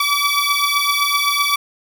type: beating tone pair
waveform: 15% pulse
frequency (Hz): 1145 / 1152.8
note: D6 / D6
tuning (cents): -44 / -33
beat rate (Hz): 7.8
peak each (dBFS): -12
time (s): 0-1.56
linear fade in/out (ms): 5
effects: none